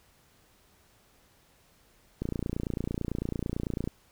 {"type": "click train", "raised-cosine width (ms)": 3, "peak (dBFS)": -18, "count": 49, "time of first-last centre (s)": [2.22, 3.875], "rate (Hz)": 29, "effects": ["pink hiss -63 dBFS RMS until 4.11 s"]}